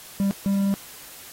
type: tone bursts at uneven times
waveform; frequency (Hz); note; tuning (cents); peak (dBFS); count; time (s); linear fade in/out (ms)
triangle; 197.5; G3; +13; -17; 2; 0.2-0.31 / 0.46-0.74; 0
effects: white hiss -43 dBFS RMS until 1.32 s + AAC 48 kbps